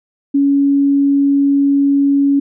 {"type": "tone", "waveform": "sine", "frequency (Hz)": 280, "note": "C#4", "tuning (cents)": 18, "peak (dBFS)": -9, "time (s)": [0.34, 2.4], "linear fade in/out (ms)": 10, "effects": []}